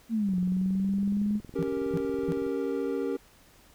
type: linear two-way sweep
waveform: sine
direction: down then up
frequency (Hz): 233.1 to 179.6 to 210.6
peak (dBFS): -24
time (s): 0.09-1.41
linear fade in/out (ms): 50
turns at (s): 0.37
type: click train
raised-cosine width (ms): 3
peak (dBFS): -31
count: 48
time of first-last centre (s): 0.29-2.466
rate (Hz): 21.6
type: chord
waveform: triangle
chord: G diminished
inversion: second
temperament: equal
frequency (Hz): 277.2 / 392 / 466.2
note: Db4 / G4 / Bb4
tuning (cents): 0 / 0 / 0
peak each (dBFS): -30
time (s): 1.55-3.17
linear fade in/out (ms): 10
type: tone bursts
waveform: triangle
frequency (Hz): 168.4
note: E3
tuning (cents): +37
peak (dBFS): -25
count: 3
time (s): 1.59-2.321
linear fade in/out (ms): 0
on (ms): 37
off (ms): 310
effects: pink hiss -58 dBFS RMS until 3.74 s